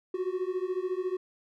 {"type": "beating tone pair", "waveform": "triangle", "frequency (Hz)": [362.1, 376.1], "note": ["F#4", "F#4"], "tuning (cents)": [-37, 28], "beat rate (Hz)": 14, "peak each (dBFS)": [-30, -30], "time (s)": [0.14, 1.17], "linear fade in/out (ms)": 5, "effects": []}